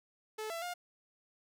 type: tone with pitch steps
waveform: sawtooth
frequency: 433.2 / 669 / 709 Hz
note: A4 / E5 / F5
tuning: -27 / +25 / +26 cents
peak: -34 dBFS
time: 0.38-0.74 s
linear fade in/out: 10 ms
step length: 120 ms
effects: none